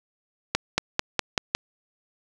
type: accelerating click train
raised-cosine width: 0.2 ms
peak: -3 dBFS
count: 6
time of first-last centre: 0.55-1.55 s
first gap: 230 ms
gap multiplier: 0.93
effects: none